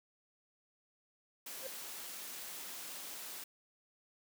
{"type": "noise", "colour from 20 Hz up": "white", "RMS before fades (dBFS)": -46, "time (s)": [1.46, 3.44], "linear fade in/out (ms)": 5}
{"type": "tone with exponential growth", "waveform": "triangle", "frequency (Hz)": 528, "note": "C5", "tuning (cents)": 16, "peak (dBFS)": -36, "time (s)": [1.57, 1.67], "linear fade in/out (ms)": 5, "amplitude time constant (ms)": 20}
{"effects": ["high-pass 200 Hz 12 dB/octave"]}